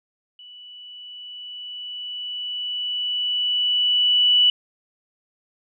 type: tone with level ramp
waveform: sine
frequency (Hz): 2960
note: F#7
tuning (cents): 0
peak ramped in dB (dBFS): -41 to -12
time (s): 0.39-4.5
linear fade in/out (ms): 2
effects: none